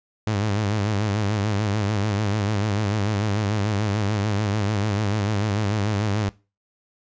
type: tone with vibrato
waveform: sawtooth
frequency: 103.83 Hz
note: G#2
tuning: in tune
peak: -17 dBFS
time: 0.27-6.29 s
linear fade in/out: 0 ms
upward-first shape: sine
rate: 6.8 Hz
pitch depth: 90 cents each way
effects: noise-tail reverb RT60 0.3 s tail -21 dB re dry + resampled to 16000 Hz